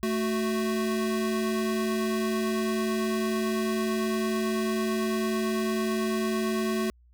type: tone pair together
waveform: square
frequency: 220.2 / 370 Hz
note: A3 / F#4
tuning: +2 / 0 cents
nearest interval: major sixth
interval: 898 cents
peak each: -28 / -30 dBFS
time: 0.03-6.9 s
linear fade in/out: 0 ms
effects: added 60 Hz sine -55 dBFS peak until 7.13 s

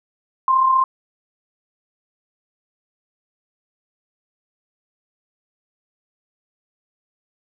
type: tone pair together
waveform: sine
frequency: 1017 / 1052.3 Hz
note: C6 / C6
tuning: -50 / +10 cents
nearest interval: minor second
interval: 60 cents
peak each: -23 / -13 dBFS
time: 0.48-0.84 s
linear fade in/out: 2 ms
effects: none

